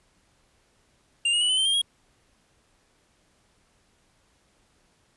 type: tone with pitch steps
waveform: square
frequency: 2794 / 2871 / 2950 / 3031 / 3114 / 3200 / 3288 Hz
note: F7 / F7 / F#7 / F#7 / G7 / G7 / G#7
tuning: 0 / +47 / -6 / +41 / -12 / +35 / -18 cents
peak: -21 dBFS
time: 1.25-1.817 s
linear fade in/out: 5 ms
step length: 81 ms
effects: pink hiss -65 dBFS RMS until 5.16 s + resampled to 24000 Hz